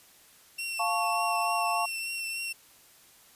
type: tone with vibrato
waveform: sawtooth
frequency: 2713 Hz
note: E7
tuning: 49 cents sharp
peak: -29 dBFS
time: 0.58-2.53 s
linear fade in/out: 10 ms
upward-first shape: triangle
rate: 3.4 Hz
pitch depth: 22 cents each way
type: chord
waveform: sine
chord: F augmented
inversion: none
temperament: equal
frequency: 698.5 / 880 / 1108.7 Hz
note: F5 / A5 / C#6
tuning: 0 / 0 / 0 cents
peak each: -30 / -31 / -30 dBFS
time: 0.79-1.86 s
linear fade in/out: 10 ms
effects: white hiss -57 dBFS RMS until 3.35 s + resampled to 32000 Hz